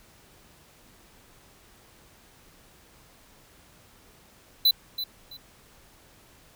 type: tone with echo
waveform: square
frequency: 4000 Hz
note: B7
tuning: 21 cents sharp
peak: -17 dBFS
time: 4.65-4.71 s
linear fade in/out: 5 ms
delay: 330 ms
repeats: 2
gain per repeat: -12 dB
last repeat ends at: 5.37 s
effects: pink hiss -56 dBFS RMS until 6.55 s